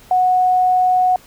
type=tone; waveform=sine; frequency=735 Hz; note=F#5; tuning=12 cents flat; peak=-11 dBFS; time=0.11-1.16 s; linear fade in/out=2 ms; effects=pink hiss -46 dBFS RMS until 1.26 s